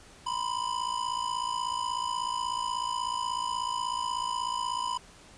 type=ring-modulated tone; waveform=square; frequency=997 Hz; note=B5; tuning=16 cents sharp; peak=-27 dBFS; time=0.26-4.98 s; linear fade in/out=10 ms; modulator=28.2 Hz; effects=pink hiss -53 dBFS RMS until 5.37 s + resampled to 22050 Hz